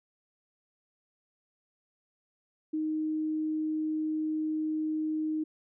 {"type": "tone", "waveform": "sine", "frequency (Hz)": 311.1, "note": "D#4", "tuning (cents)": 0, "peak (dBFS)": -28, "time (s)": [2.73, 5.44], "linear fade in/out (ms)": 10, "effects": []}